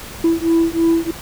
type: beating tone pair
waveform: sine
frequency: 329.6 / 332.7 Hz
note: E4 / E4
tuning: 0 / +16 cents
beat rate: 3.1 Hz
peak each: -14 dBFS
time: 0.24-1.11 s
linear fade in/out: 5 ms
effects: tanh soft clip ceiling -9 dBFS + pink hiss -33 dBFS RMS until 1.21 s